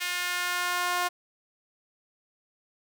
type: tone with high-pass filter sweep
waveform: sawtooth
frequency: 356 Hz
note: F4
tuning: 33 cents sharp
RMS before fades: -29 dBFS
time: 0-1.09 s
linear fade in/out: 20 ms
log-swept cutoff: 2100 to 880 Hz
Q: 1.5
effects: none